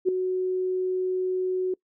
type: tone with ADSR envelope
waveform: sine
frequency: 370 Hz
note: F#4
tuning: in tune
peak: -15 dBFS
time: 0.05-1.74 s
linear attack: 36 ms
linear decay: 3 ms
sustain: -8 dB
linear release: 4 ms
effects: noise-tail reverb RT60 0.1 s tail -24 dB re dry